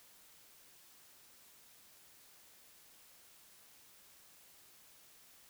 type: silence
effects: white hiss -62 dBFS RMS until 5.49 s